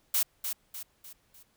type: noise with echo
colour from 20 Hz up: blue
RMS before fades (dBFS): -26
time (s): 0.14-0.23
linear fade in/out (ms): 5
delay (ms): 300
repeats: 4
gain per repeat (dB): -7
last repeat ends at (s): 1.43
effects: pink hiss -69 dBFS RMS until 1.56 s